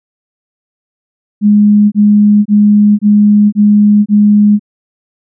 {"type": "tone bursts", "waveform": "sine", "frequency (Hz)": 207.7, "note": "G#3", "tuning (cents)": 0, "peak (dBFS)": -3, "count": 6, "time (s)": [1.41, 4.595], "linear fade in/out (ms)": 50, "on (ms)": 510, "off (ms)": 25, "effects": []}